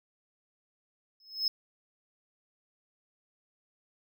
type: tone with exponential growth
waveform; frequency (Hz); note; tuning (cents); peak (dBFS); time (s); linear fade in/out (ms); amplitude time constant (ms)
triangle; 5180; E8; -31; -21; 1.2-1.48; 2; 59
effects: tanh soft clip ceiling -17 dBFS